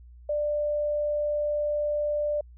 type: tone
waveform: sine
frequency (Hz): 592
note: D5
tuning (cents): +14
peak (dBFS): -24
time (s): 0.29-2.41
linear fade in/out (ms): 5
effects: added 60 Hz sine -46 dBFS peak until 2.57 s